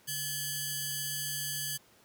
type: ring-modulated tone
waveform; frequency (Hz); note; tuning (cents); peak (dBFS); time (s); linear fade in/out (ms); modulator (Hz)
5% pulse; 1573; G6; +6; -19; 0.07-1.78; 20; 1430
effects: pink hiss -62 dBFS RMS until 2.04 s + high-pass 100 Hz 12 dB/octave